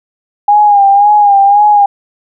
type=tone with vibrato; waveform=sine; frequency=814 Hz; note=G#5; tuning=35 cents flat; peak=-3 dBFS; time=0.48-1.86 s; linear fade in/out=5 ms; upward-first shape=sine; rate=1.9 Hz; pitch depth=52 cents each way; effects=none